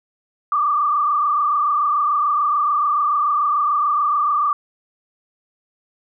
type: tone with frequency modulation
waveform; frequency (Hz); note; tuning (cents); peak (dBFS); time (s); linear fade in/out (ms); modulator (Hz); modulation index
sine; 1181; D6; +9; -15; 0.52-4.53; 2; 26.9; 1.7
effects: none